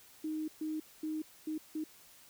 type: tone bursts at uneven times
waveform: sine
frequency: 311.1 Hz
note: D#4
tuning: in tune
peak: -34 dBFS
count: 5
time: 0.24-0.48 / 0.61-0.8 / 1.03-1.22 / 1.47-1.58 / 1.75-1.84 s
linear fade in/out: 5 ms
effects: white hiss -59 dBFS RMS until 2.29 s